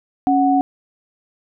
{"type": "tone pair together", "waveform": "sine", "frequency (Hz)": [276.6, 740], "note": ["C#4", "F#5"], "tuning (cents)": [-4, 0], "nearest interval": "octave + perfect fourth", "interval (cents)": 1704, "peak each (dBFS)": -15, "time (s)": [0.27, 0.61], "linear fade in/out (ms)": 0, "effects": []}